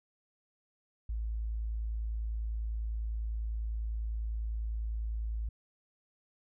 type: tone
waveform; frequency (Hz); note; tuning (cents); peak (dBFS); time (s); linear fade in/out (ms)
sine; 55; A1; 0; -32; 1.09-5.49; 5
effects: none